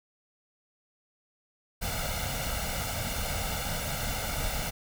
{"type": "noise with comb filter", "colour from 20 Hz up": "pink", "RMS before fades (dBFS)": -32, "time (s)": [1.81, 4.71], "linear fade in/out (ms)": 20, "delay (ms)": 1.4, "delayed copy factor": 0.75, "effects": []}